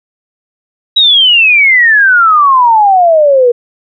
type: exponential sweep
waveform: sine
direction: down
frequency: 3889 to 470.6 Hz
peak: -3 dBFS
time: 0.96-3.52 s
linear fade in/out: 10 ms
effects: none